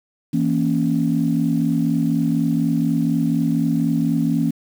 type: chord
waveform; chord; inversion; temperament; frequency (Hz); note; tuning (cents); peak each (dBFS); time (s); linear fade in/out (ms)
sine; A# diminished; second; equal; 164.81 / 233.1 / 277.2; E3 / A#3 / C#4; 0 / 0 / 0; -20; 0.33-4.51; 10
effects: tanh soft clip ceiling -7 dBFS + 7-bit